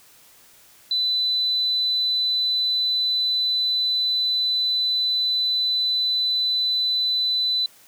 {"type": "tone", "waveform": "sine", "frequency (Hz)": 4000, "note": "B7", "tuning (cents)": 21, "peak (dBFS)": -19, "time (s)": [0.91, 7.66], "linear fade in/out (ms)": 2, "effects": ["white hiss -52 dBFS RMS until 7.87 s"]}